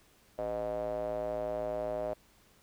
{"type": "tone with band-pass filter", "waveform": "square", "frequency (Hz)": 56, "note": "A1", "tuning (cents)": 31, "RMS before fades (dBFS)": -35, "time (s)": [0.38, 2.14], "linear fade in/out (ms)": 10, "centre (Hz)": 600, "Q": 6.6, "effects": ["pink hiss -64 dBFS RMS until 2.62 s"]}